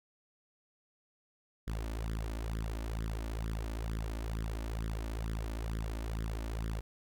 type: tone with flanger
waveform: sawtooth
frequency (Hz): 55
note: A1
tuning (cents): 0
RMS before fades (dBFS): -37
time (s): 1.67-6.81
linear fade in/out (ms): 10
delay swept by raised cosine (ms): 0.57 to 3.47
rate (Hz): 2.2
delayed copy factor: +0.8
effects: none